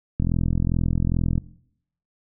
click train, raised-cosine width 5 ms, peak -10 dBFS, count 51, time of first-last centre 0.2-1.379 s, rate 42.4 Hz, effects noise-tail reverb RT60 0.7 s tail -19 dB re dry

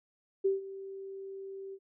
sine tone with ADSR envelope, 388.7 Hz, G4, 15 cents flat, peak -23 dBFS, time 0.44-1.79 s, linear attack 15 ms, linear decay 150 ms, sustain -17 dB, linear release 57 ms, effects none

